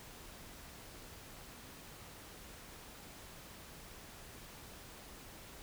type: silence
effects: pink hiss -53 dBFS RMS until 5.62 s